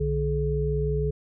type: tone cluster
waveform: sine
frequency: 62.9 / 149.1 / 425.8 Hz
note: B1 / D3 / G#4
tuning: +32 / +27 / +43 cents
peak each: -27 dBFS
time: 0-1.11 s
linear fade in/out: 10 ms
effects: none